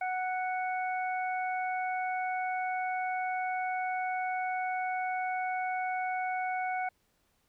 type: harmonic tone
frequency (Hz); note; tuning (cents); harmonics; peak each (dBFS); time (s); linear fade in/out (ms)
740; F#5; 0; 1 / 2 / 3; -31 / -39 / -39; 0.01-6.89; 5
effects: pink hiss -73 dBFS RMS until 7.48 s